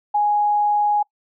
sine tone, 830.6 Hz, G#5, in tune, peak -15 dBFS, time 0.14-1.03 s, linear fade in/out 10 ms, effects noise-tail reverb RT60 0.1 s tail -24 dB re dry

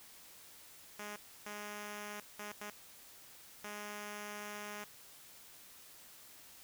5% pulse tone bursts at uneven times, 207.7 Hz, G#3, in tune, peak -32 dBFS, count 5, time 0.99-1.16 / 1.46-2.2 / 2.39-2.52 / 2.61-2.7 / 3.64-4.84 s, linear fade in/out 2 ms, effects white hiss -57 dBFS RMS until 6.63 s

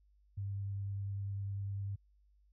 sine tone with vibrato, 99.3 Hz, G2, 23 cents sharp, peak -36 dBFS, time 0.37-1.96 s, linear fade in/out 10 ms, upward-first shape sine, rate 10 Hz, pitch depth 10 cents each way, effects added 50 Hz sine -65 dBFS peak until 2.52 s

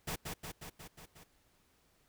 pink noise with echo, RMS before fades -38 dBFS, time 0.07-0.16 s, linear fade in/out 10 ms, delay 180 ms, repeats 6, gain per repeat -3 dB, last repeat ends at 1.24 s, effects pink hiss -71 dBFS RMS until 2.08 s

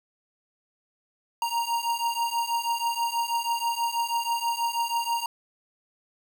square beating tone pair, 930 / 936.2 Hz, A#5 / A#5, -4 / +7 cents, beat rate 6.2 Hz, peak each -30 / -28 dBFS, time 1.42-5.26 s, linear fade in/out 2 ms, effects 9-bit

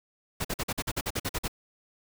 pink noise bursts, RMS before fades -30 dBFS, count 12, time 0.4-1.481 s, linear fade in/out 10 ms, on 47 ms, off 47 ms, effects none

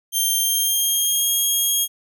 5% pulse tone with pitch glide, 3168 to 3263 Hz, G7 to G#7, +18 to -31 cents, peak -10 dBFS, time 0.12-1.88 s, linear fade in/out 50 ms, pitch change +51 cents, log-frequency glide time 0.4-1.31 s, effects none

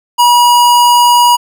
square tone, 965 Hz, B5, 40 cents flat, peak -5 dBFS, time 0.18-1.37 s, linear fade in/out 20 ms, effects none

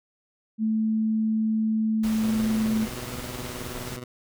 sine tone, 219.3 Hz, A3, 6 cents flat, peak -21 dBFS, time 0.58-2.88 s, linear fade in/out 50 ms
pink noise, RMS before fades -37 dBFS, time 2.03-3.97 s, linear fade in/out 10 ms
15% pulse tone with tremolo, 123.47 Hz, B2, in tune, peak -26 dBFS, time 2.23-4.04 s, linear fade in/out 5 ms, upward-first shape sine, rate 19 Hz, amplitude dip 70%
effects none

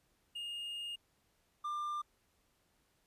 triangle tone pair in turn, 2839 / 1193.7 Hz, F7 / D6, +28 / +28 cents, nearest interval octave + minor third, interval 1500 cents, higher first, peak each -38 / -34 dBFS, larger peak second, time 0.35-0.96 / 1.64-2.02 s, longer first, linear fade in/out 10 ms, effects pink hiss -75 dBFS RMS until 3.06 s + resampled to 32000 Hz

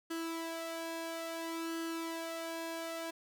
sawtooth tone with flanger, 329.6 Hz, E4, in tune, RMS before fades -40 dBFS, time 0.1-3.11 s, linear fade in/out 10 ms, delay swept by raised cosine 0.65 to 1.85 ms, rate 0.59 Hz, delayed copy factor +0.6, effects none

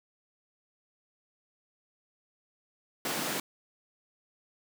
pink high-pass noise, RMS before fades -33 dBFS, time 3.05-3.4 s, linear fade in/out 2 ms, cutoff 180 Hz, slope 24 dB/octave, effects none

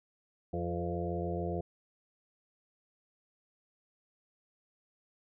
harmonic tone with a mistuned harmonic, 86.8 Hz, F2, 10 cents flat, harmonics 1 / 2 / 4 / 5 / 6 / 7 / 8, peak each -38 / -38 / -39 / -41 / -41 / -46 / -41 dBFS, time 0.53-1.61 s, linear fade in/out 5 ms, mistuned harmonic 6, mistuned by -29 cents, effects none

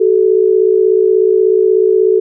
sine tone pair together, 377.4 / 433.9 Hz, F#4 / A4, +34 / -24 cents, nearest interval major second, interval 242 cents, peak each -10 dBFS, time 0-2.2 s, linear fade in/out 10 ms, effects none

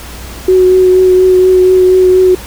sine tone with vibrato, 370 Hz, F#4, in tune, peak -3 dBFS, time 0.48-2.35 s, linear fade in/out 5 ms, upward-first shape triangle, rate 4.2 Hz, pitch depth 17 cents each way, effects added 60 Hz sine -28 dBFS peak until 2.46 s + pink hiss -29 dBFS RMS until 2.46 s

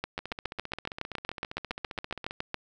two click trains, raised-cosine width 0.3 ms, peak -15 / -21 dBFS, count 19 / 33, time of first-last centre 0.04-2.543 / 0.19-2.309 s, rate 7.19 / 15.1 Hz, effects none

